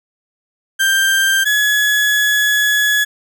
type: tone pair in turn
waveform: 35% pulse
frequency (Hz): 1579 / 1693.2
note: G6 / G#6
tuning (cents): +12 / +33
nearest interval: minor second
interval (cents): 121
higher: second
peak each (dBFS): -10 / -10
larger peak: neither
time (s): 0.79-1.45 / 1.45-3.05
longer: second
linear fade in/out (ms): 20
effects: none